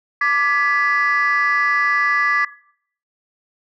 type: chord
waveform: sine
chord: G# diminished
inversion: second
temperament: equal with one note detuned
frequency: 1174.7 / 1687.3 / 1975.5 Hz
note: D6 / G#6 / B6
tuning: 0 / +27 / 0 cents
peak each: -18 dBFS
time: 0.21-2.45 s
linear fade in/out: 5 ms
effects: noise-tail reverb RT60 0.6 s tail -19 dB re dry + tanh soft clip ceiling -9 dBFS